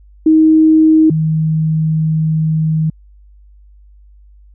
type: tone pair in turn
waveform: sine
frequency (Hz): 315.4 / 157.7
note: D#4 / D#3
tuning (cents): +24 / +24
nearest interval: octave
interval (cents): 1200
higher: first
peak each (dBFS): -5 / -11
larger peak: first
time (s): 0.26-1.1 / 1.1-2.9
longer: second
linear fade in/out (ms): 5
effects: added 50 Hz sine -40 dBFS peak until 4.54 s